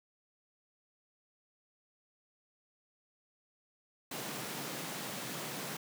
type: high-pass noise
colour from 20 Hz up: pink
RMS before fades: -41 dBFS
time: 4.11-5.77 s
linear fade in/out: 5 ms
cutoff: 130 Hz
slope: 48 dB/octave
effects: none